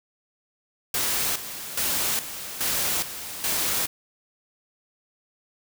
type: noise with tremolo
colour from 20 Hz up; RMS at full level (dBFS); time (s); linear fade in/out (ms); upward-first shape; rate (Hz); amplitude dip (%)
white; -25; 0.94-3.87; 2; square; 1.2; 70
effects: none